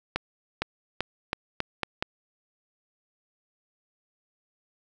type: accelerating click train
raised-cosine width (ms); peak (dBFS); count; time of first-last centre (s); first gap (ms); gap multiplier
0.3; -10; 7; 0.16-2.025; 460; 0.84
effects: none